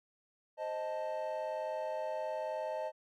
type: chord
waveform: triangle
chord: A diminished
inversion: first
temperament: equal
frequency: 523.3 / 622.3 / 880 Hz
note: C5 / Eb5 / A5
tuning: 0 / 0 / 0 cents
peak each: -40 / -35 / -39 dBFS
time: 0.57-2.92 s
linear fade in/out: 50 ms
effects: tanh soft clip ceiling -24 dBFS